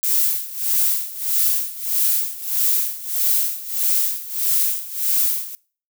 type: noise with tremolo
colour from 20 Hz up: violet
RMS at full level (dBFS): -17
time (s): 0.03-5.55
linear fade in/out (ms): 0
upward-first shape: sine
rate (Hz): 1.6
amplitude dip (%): 85
effects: noise-tail reverb RT60 0.4 s tail -22 dB re dry